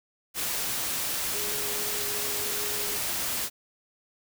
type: tone in noise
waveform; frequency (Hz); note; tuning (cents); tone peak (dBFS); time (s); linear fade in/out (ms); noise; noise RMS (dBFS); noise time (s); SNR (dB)
sine; 415.3; G#4; 0; -39; 1.31-2.99; 50; white; -30; 0.34-3.5; -12
effects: none